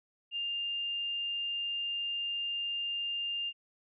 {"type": "tone", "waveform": "sine", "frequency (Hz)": 2803, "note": "F7", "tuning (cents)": 6, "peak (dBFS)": -32, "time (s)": [0.31, 3.53], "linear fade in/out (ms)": 50, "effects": []}